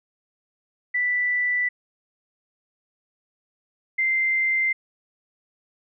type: tone pair in turn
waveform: sine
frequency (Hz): 1975.5 / 2085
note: B6 / C7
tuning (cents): 0 / -7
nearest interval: minor second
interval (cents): 93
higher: second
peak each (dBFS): -20 / -19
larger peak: second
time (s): 0.94-1.69 / 3.98-4.73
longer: neither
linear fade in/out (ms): 10
effects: none